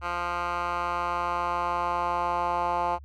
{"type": "tone with band-pass filter sweep", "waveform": "10% pulse", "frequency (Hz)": 174.61, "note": "F3", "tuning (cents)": 0, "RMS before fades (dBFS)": -28, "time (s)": [0.01, 2.99], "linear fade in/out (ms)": 50, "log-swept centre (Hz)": [1400, 890], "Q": 2.5, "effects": ["added 71 Hz sine -43 dBFS peak until 3.04 s"]}